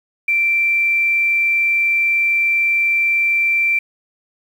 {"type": "tone with quantisation", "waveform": "sine", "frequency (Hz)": 2349, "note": "D7", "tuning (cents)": 0, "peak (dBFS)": -13, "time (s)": [0.28, 3.79], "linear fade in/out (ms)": 5, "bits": 7, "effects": []}